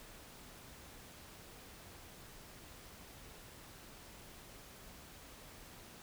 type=silence; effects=pink hiss -55 dBFS RMS until 6.02 s